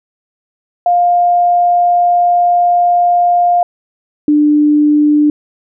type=tone pair in turn; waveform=sine; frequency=704 / 297.5 Hz; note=F5 / D4; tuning=+14 / +22 cents; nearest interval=octave + minor third; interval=1492 cents; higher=first; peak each=-7 / -6 dBFS; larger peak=second; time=0.86-3.63 / 4.28-5.3 s; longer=first; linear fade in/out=2 ms; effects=none